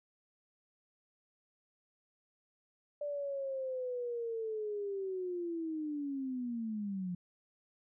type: linear sweep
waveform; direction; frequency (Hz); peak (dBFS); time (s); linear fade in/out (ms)
sine; down; 587.3 to 174.61; -35; 3.01-7.15; 5
effects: none